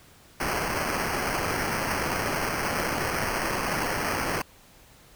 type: noise with sample-and-hold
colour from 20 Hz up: white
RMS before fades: -28 dBFS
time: 0.4-4.42 s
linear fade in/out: 5 ms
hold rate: 3675 Hz
effects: pink hiss -54 dBFS RMS until 5.15 s